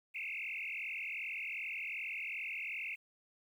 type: tone with frequency modulation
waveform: sine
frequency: 2425 Hz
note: D#7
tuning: 45 cents flat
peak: -38 dBFS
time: 0.14-2.96 s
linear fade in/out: 20 ms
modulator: 42.6 Hz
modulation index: 7.2
effects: 11-bit